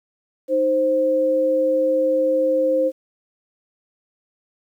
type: tone pair together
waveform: sine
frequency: 311.1 / 524.4 Hz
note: D#4 / C5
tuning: 0 / +4 cents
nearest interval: major sixth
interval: 904 cents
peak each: -24 / -16 dBFS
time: 0.48-2.92 s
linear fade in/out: 50 ms
effects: 9-bit